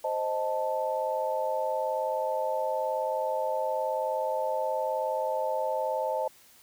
sine chord, A diminished, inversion first, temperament equal, 523.3 / 622.3 / 880 Hz, C5 / Eb5 / A5, 0 / 0 / 0 cents, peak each -31 dBFS, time 0.04-6.28 s, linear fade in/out 5 ms, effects white hiss -57 dBFS RMS until 6.62 s

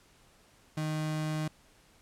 35% pulse tone, 154.9 Hz, D#3, 7 cents flat, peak -29 dBFS, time 0.77-1.48 s, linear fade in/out 5 ms, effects pink hiss -62 dBFS RMS until 2.01 s + low-pass 11000 Hz 12 dB/octave

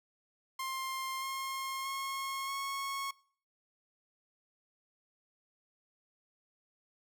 sawtooth tone with pitch steps, 1057 / 1070.5 / 1084.2 / 1098.1 Hz, C6 / C6 / C#6 / C#6, +17 / +39 / -39 / -17 cents, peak -32 dBFS, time 0.59-3.11 s, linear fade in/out 5 ms, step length 630 ms, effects noise-tail reverb RT60 0.5 s tail -23 dB re dry

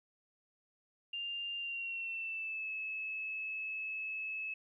sine tone with pitch glide, 2797 to 2595 Hz, F7 to E7, +2 to -28 cents, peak -37 dBFS, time 1.13-4.54 s, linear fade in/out 5 ms, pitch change -130 cents, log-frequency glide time 1.57-2.7 s, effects 13-bit

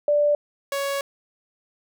sine / sawtooth tone pair in turn, 587.3 / 557.3 Hz, D5 / C#5, 0 / +9 cents, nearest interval minor second, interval 91 cents, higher first, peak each -16 / -20 dBFS, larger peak first, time 0.08-0.35 / 0.72-1.01 s, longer second, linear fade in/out 2 ms, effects none

